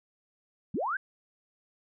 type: linear sweep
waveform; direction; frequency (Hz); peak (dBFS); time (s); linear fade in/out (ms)
sine; up; 136.3 to 1641; -28; 0.74-0.97; 5
effects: none